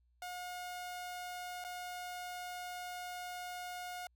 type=tone with dropouts; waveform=sawtooth; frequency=719 Hz; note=F#5; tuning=50 cents flat; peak=-38 dBFS; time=0.22-4.07 s; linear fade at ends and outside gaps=2 ms; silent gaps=1.641-1.647 s; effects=added 60 Hz sine -69 dBFS peak until 4.15 s